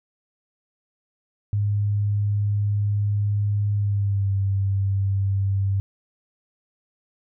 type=tone with pitch glide; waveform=sine; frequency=102.8 to 98.04 Hz; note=G#2 to G2; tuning=-17 to +1 cents; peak=-19 dBFS; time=1.53-5.8 s; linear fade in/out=0 ms; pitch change=-82 cents; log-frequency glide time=3.74-4.33 s; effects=none